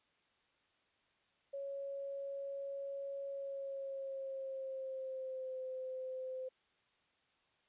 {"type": "tone with pitch glide", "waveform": "sine", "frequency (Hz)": [554.4, 517.3], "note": ["C#5", "C5"], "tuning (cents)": [0, -20], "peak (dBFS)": -40, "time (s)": [1.53, 6.49], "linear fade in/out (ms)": 10, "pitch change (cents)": -120, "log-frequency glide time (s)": [3.28, 5.59], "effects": ["white hiss -75 dBFS RMS until 7.68 s", "resampled to 8000 Hz"]}